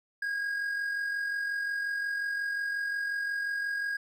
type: tone with amplitude modulation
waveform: triangle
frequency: 1635 Hz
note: G#6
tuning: 28 cents flat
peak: -26 dBFS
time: 0.22-3.97 s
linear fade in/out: 5 ms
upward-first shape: sine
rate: 45.6 Hz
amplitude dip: 40%
effects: none